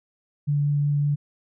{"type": "tone with vibrato", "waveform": "sine", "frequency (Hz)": 145, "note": "D3", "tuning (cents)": -22, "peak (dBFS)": -19, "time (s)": [0.47, 1.16], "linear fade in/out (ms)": 20, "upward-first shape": "triangle", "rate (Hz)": 5.4, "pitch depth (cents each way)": 9, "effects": []}